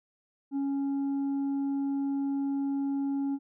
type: tone with tanh clipping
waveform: triangle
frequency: 277.2 Hz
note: C#4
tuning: in tune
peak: -28 dBFS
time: 0.51-3.39 s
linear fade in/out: 50 ms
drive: 8 dB
effects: none